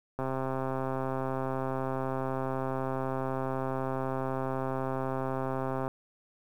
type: click train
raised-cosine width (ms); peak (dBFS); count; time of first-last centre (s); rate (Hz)
1; -19; 752; 0.19-5.879; 132
effects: 9-bit